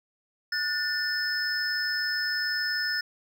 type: tone cluster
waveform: triangle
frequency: 1458 / 1779 / 5190 Hz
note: F#6 / A6 / E8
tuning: -26 / +19 / -28 cents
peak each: -30 / -28 / -29 dBFS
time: 0.52-3.01 s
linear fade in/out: 5 ms
effects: none